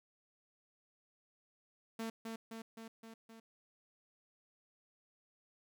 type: tone with echo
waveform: sawtooth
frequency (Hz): 225.5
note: A3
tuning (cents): +43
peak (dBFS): -35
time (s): 1.99-2.1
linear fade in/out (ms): 5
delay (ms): 260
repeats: 5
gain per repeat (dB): -3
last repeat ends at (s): 3.4
effects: none